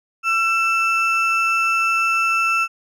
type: ring-modulated tone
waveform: triangle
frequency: 1998 Hz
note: B6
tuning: 20 cents sharp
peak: -11 dBFS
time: 0.23-2.68 s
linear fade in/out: 50 ms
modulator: 651 Hz
effects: none